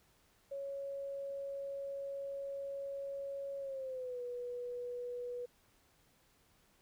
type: tone with pitch glide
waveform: sine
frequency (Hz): 554.4 to 488.2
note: C#5 to B4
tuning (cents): 0 to -20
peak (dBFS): -39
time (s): 0.51-5.46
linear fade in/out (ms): 10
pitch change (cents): -220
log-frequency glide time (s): 3.59-4.22
effects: pink hiss -70 dBFS RMS until 6.81 s

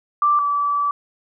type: tone pair in turn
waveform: sine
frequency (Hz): 1174.7 / 1154.5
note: D6 / D6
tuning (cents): 0 / -30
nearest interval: unison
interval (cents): 30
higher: first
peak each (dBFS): -13 / -17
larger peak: first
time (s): 0.22-0.39 / 0.39-0.91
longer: second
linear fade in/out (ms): 2
effects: none

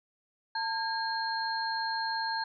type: tone cluster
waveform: sine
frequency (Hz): 897 / 1620 / 4221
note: A5 / G#6 / C8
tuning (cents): +33 / -43 / +14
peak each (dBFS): -32 / -35 / -36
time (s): 0.55-2.44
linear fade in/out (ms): 5
effects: none

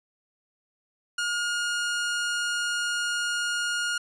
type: tone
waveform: sawtooth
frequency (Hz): 1427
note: F6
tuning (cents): +37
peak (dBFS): -22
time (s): 1.18-3.98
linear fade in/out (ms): 5
effects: resampled to 22050 Hz

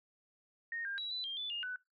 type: tone with pitch steps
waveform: sine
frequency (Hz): 1852 / 1601 / 3896 / 3988 / 3195 / 3485 / 2835 / 1495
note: A#6 / G6 / B7 / B7 / G7 / A7 / F7 / F#6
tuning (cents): -12 / +36 / -24 / +16 / +32 / -17 / +25 / +17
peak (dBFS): -37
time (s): 0.72-1.76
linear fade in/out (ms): 2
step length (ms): 130
effects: noise-tail reverb RT60 0.2 s tail -21 dB re dry

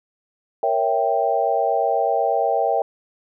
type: chord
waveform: sine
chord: A# diminished seventh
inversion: none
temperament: equal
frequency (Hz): 466.2 / 554.4 / 659.3 / 784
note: A#4 / C#5 / E5 / G5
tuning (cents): 0 / 0 / 0 / 0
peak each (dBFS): -24 / -24 / -22 / -21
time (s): 0.63-2.82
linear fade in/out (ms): 2
effects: none

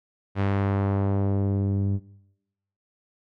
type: tone with low-pass filter sweep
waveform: sawtooth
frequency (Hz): 98.9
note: G2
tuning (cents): +16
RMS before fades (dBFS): -24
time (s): 0.35-2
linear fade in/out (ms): 50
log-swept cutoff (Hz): 2500 to 210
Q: 0.83
effects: noise-tail reverb RT60 0.9 s tail -21 dB re dry

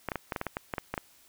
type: clicks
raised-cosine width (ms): 0.5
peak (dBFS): -16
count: 12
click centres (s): 0.087 / 0.118 / 0.157 / 0.322 / 0.362 / 0.414 / 0.467 / 0.569 / 0.738 / 0.782 / 0.94 / 0.978
effects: white hiss -60 dBFS RMS until 1.28 s

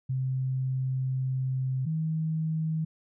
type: tone pair in turn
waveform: sine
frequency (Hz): 130.81 / 158.8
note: C3 / D#3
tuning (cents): 0 / +36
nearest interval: minor third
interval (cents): 336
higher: second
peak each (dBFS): -26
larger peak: neither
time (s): 0.09-1.86 / 1.86-2.85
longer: first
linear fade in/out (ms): 10
effects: none

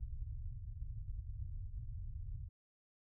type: low-pass noise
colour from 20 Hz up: pink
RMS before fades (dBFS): -44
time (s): 0-2.49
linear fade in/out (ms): 10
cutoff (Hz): 120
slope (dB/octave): 48
effects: none

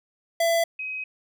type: tone pair in turn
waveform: square / sine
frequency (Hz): 670 / 2530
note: E5 / D#7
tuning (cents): +28 / +28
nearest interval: octave + major seventh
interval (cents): 2300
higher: second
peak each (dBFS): -20 / -29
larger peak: first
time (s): 0.4-0.64 / 0.79-1.04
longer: second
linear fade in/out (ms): 5
effects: none

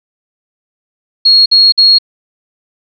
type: tone bursts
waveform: sine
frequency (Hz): 4300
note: C8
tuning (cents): +47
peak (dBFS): -3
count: 3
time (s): 1.25-1.986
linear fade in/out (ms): 10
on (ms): 210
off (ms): 53
effects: none

